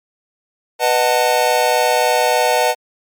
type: chord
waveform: square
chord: B dominant seventh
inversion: none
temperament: just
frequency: 493.9 / 617.4 / 740.8 / 889 Hz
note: B4 / D#5 / F#5 / A5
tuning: 0 / -14 / +2 / +18 cents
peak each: -19 dBFS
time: 0.79-2.75 s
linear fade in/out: 50 ms
effects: MP3 96 kbps